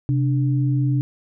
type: tone pair together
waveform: sine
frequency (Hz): 131.1 / 294.3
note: C3 / D4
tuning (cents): +4 / +4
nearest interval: octave + major second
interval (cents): 1400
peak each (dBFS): -17 / -25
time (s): 0.09-1.01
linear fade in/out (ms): 0
effects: none